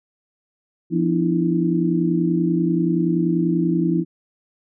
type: tone cluster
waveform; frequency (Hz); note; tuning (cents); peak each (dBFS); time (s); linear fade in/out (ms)
sine; 171.4 / 252.1 / 301.5 / 331.9; F3 / B3 / D4 / E4; -32 / +36 / +46 / +12; -20 / -27 / -23 / -21; 0.9-4.05; 50
effects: none